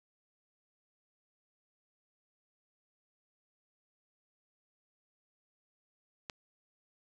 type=click; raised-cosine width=0.2 ms; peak=-22 dBFS; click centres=6.298 s; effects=none